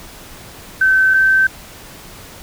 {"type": "tone pair in turn", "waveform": "sine", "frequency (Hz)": [1537, 1548.6], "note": ["G6", "G6"], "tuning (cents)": [-35, -22], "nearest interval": "unison", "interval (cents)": 13, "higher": "second", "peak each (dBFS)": -9, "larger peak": "neither", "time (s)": [[0.81, 1.14], [1.14, 1.47]], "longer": "neither", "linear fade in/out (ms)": 5, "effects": ["pink hiss -37 dBFS RMS until 2.42 s"]}